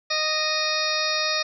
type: harmonic tone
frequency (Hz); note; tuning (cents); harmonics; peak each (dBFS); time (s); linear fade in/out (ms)
619; D#5; -9; 1 / 2 / 3 / 4 / 6 / 7 / 8 / 9; -30 / -30 / -30 / -30 / -30 / -30 / -30 / -30; 0.1-1.43; 10
effects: none